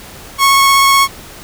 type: tone with vibrato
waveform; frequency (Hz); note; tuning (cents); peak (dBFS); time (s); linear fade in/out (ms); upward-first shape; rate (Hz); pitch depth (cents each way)
sawtooth; 1100; C#6; -14; -3; 0.38-1.08; 50; sine; 16; 10
effects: pink hiss -34 dBFS RMS until 1.43 s